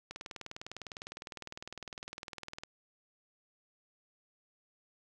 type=click train; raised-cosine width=0.2 ms; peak=-25 dBFS; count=51; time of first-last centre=0.11-2.635 s; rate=19.8 Hz; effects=none